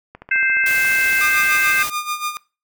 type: click train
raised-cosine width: 0.5 ms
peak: -21 dBFS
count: 15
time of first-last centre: 0.15-1.129 s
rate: 14.3 Hz
type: harmonic tone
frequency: 523.3 Hz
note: C5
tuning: in tune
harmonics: 3 / 4 / 5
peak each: -17 / -19 / -21 dBFS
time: 0.31-1.83 s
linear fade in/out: 5 ms
type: noise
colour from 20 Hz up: white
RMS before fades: -27 dBFS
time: 0.66-1.9 s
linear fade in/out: 2 ms
type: tone with tremolo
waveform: sawtooth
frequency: 1213 Hz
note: D#6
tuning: 44 cents flat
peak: -16 dBFS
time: 1.21-2.37 s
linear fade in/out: 0 ms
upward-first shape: sine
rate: 6.9 Hz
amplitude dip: 75%
effects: noise-tail reverb RT60 0.3 s tail -21 dB re dry

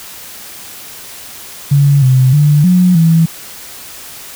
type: tone with pitch steps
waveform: sine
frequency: 141.6 / 129.7 / 147.7 / 181 / 163.8 Hz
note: C#3 / C3 / D3 / F#3 / E3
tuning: +37 / -15 / +10 / -38 / -11 cents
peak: -5 dBFS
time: 1.71-3.26 s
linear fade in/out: 10 ms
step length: 310 ms
effects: white hiss -31 dBFS RMS until 4.35 s

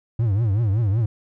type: tone with vibrato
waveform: triangle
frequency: 106.9 Hz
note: A2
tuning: 49 cents flat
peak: -15 dBFS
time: 0.19-1.06 s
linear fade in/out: 5 ms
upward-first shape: triangle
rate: 5.3 Hz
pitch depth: 240 cents each way
effects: none

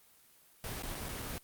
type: noise with dropouts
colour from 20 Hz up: pink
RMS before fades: -40 dBFS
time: 0.64-1.38 s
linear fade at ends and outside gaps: 0 ms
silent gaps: 0.823-0.834 / 0.947-0.952 / 1.085-1.09 / 1.219-1.223 s
effects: white hiss -63 dBFS RMS until 1.43 s + Opus 24 kbps

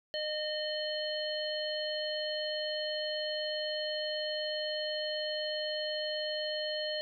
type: harmonic tone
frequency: 611 Hz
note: D#5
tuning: 32 cents flat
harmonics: 1 / 3 / 5 / 7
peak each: -35 / -42 / -39 / -39 dBFS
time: 0.14-7.01 s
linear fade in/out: 0 ms
effects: none

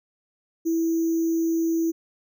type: tone with sample-and-hold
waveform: sine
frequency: 329.6 Hz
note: E4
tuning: in tune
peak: -20 dBFS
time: 0.65-1.92 s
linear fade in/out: 20 ms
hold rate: 6300 Hz
effects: none

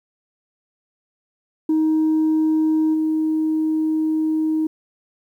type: tone with level steps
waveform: sine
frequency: 314 Hz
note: D#4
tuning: 16 cents sharp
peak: -13 / -16 dBFS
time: 1.69-4.67 s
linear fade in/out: 5 ms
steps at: 2.93 s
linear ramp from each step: 20 ms
effects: tanh soft clip ceiling -13 dBFS + 9-bit

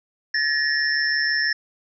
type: tone cluster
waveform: sine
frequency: 1729 / 1875 / 5340 Hz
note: A6 / A#6 / E8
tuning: -31 / +10 / +22 cents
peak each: -22 / -24 / -25 dBFS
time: 0.34-1.53 s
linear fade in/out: 5 ms
effects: none

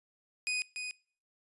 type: tone with echo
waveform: sawtooth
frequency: 2489 Hz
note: D#7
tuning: in tune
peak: -27 dBFS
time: 0.47-0.62 s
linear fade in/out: 0 ms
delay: 290 ms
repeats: 1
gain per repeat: -6 dB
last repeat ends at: 0.91 s
effects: noise-tail reverb RT60 0.5 s tail -24 dB re dry + resampled to 24000 Hz

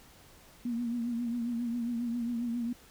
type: tone with vibrato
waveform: sine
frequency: 236.8 Hz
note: A#3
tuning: 27 cents sharp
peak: -30 dBFS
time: 0.65-2.73 s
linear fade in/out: 5 ms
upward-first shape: triangle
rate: 7.4 Hz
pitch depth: 64 cents each way
effects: pink hiss -57 dBFS RMS until 2.9 s

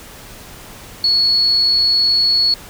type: tone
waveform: sine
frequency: 4379 Hz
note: C#8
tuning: 22 cents flat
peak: -11 dBFS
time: 1.04-2.54 s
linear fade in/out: 2 ms
effects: pink hiss -37 dBFS RMS until 2.69 s

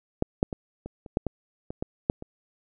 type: clicks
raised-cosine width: 2 ms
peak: -9 / -7 / -19 / -23 / -28 / -9 / -14 / -21 / -15 / -7 / -24 dBFS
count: 11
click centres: 0.224 / 0.429 / 0.528 / 0.86 / 1.062 / 1.171 / 1.267 / 1.705 / 1.825 / 2.099 / 2.224 s
effects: none

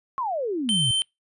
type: exponential sweep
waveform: sine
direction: down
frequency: 1108.7 to 116.54 Hz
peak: -24 dBFS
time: 0.18-0.91 s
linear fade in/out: 0 ms
type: tone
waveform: square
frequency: 3100 Hz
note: G7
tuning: 20 cents flat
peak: -21 dBFS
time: 0.69-1.02 s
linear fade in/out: 0 ms
effects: noise-tail reverb RT60 0.2 s tail -26 dB re dry + resampled to 24000 Hz

